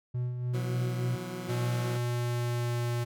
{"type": "tone with tremolo", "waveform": "triangle", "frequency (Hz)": 123.47, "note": "B2", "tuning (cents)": 0, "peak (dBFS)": -26, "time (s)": [0.14, 1.16], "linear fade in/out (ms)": 10, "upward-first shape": "sine", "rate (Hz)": 3.4, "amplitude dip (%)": 45}
{"type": "chord", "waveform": "20% pulse", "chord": "B suspended fourth", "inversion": "none", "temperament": "equal with one note detuned", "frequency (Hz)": [123.47, 164.81, 182.13], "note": ["B2", "E3", "F#3"], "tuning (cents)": [0, 0, -27], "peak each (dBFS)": [-36, -38, -33], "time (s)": [0.53, 1.98], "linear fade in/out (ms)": 20}
{"type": "tone with pitch glide", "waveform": "square", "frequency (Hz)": [120.9, 119.72], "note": ["B2", "A#2"], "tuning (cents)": [-36, 47], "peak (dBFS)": -29, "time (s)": [1.48, 3.05], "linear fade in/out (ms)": 20, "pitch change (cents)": -17, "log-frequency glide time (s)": [2.08, 2.91]}
{"effects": []}